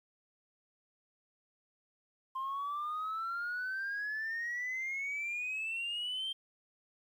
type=exponential sweep; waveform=sine; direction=up; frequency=1046.5 to 3179 Hz; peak=-33 dBFS; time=2.35-6.33 s; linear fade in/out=10 ms; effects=tanh soft clip ceiling -32 dBFS + 11-bit